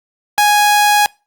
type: tone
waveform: sawtooth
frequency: 830 Hz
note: G#5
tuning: 1 cent flat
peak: -5 dBFS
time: 0.38-1.06 s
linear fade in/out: 0 ms
effects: noise-tail reverb RT60 0.3 s tail -25 dB re dry + Opus 48 kbps